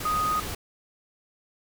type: tone in noise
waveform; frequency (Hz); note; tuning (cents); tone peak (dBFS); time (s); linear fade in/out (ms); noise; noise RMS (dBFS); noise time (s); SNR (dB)
sine; 1244.5; D#6; 0; -23; 0.05-0.4; 5; pink; -34; 0-0.55; +8
effects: none